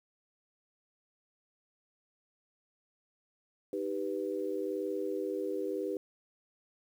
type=chord; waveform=sine; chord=Eb augmented; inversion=none; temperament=equal; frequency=311.1 / 392 / 493.9 Hz; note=Eb4 / G4 / B4; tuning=0 / 0 / 0 cents; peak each=-38 / -35 / -37 dBFS; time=3.73-5.97 s; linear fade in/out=2 ms; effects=10-bit